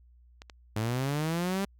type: clicks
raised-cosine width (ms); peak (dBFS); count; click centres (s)
0.2; -27; 4; 0.419 / 0.498 / 1.042 / 1.093
type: linear sweep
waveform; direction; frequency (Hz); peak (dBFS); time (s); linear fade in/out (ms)
sawtooth; up; 104.8 to 200; -24; 0.76-1.65; 5
effects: added 60 Hz sine -55 dBFS peak until 1.79 s